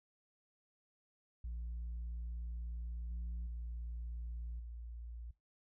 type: tone with level steps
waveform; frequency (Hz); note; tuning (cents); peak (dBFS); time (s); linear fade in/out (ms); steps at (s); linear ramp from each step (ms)
sine; 58.27; A#1; 0; -38 / -36 / -39 / -44; 1.44-5.31; 5; 3.1 / 3.46 / 4.59; 10
effects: noise-tail reverb RT60 0.2 s tail -20 dB re dry + tanh soft clip ceiling -38 dBFS